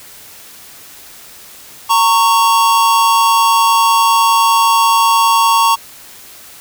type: tone pair together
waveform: square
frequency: 918.4 / 1108.7 Hz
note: A#5 / C#6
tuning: -26 / 0 cents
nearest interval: minor third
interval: 326 cents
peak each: -12 dBFS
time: 1.89-5.76 s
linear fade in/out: 20 ms
effects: white hiss -37 dBFS RMS until 6.6 s